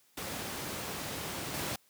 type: noise with level steps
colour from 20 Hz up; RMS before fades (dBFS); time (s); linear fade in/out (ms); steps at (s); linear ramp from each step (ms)
pink; -38 / -35; 0.17-1.76; 5; 1.54; 2
effects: white hiss -67 dBFS RMS until 1.89 s + high-pass 100 Hz 12 dB/octave